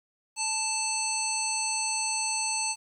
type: harmonic tone with a mistuned harmonic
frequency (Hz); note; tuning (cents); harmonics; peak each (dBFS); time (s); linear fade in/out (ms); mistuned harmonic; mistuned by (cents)
880; A5; 0; 1 / 3 / 5 / 7 / 9 / 10; -34 / -34 / -34 / -34 / -34 / -34; 0.36-2.76; 50; 10; -59
effects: 10-bit